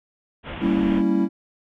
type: low-pass noise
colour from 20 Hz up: pink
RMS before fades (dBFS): -33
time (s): 0.43-1.03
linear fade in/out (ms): 50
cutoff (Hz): 3400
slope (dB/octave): 96
type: chord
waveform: triangle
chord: G diminished seventh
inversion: none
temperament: equal with one note detuned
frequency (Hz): 196 / 230.4 / 277.2 / 329.6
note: G3 / Bb3 / Db4 / Fb4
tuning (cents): 0 / -20 / 0 / 0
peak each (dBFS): -20 / -23 / -22 / -20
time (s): 0.6-1.29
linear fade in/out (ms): 50
effects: none